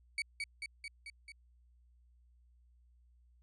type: tone with echo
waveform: 35% pulse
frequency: 2257 Hz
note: C#7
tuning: 31 cents sharp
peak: -31 dBFS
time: 0.18-0.22 s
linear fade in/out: 2 ms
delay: 220 ms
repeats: 5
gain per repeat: -3 dB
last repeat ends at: 1.32 s
effects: added 60 Hz sine -63 dBFS peak until 3.42 s + resampled to 22050 Hz